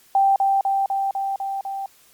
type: tone with echo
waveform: sine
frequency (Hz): 784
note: G5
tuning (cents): 0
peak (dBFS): -13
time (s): 0.15-0.36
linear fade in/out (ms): 2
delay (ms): 250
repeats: 6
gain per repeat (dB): -2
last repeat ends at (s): 1.86
effects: white hiss -54 dBFS RMS until 2.13 s + MP3 96 kbps